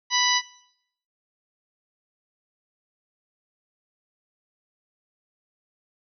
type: harmonic tone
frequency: 987.8 Hz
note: B5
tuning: in tune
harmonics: 1 / 2 / 3 / 4 / 5 / 6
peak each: -26 / -26 / -26 / -26 / -26 / -26 dBFS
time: 0.1-0.42 s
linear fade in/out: 50 ms
effects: noise-tail reverb RT60 0.7 s tail -19 dB re dry